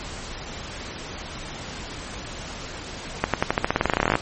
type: accelerating click train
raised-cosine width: 0.5 ms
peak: -3 dBFS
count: 21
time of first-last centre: 3.24-4.154 s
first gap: 97 ms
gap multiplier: 0.91
effects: pink hiss -35 dBFS RMS until 4.21 s + MP3 32 kbps